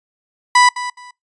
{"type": "tone with echo", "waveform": "30% pulse", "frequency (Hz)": 987.8, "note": "B5", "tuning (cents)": 0, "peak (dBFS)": -5, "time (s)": [0.55, 0.69], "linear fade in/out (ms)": 5, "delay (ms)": 210, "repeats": 2, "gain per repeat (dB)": -14, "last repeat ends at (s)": 1.11, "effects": ["noise-tail reverb RT60 0.2 s tail -26 dB re dry", "resampled to 22050 Hz"]}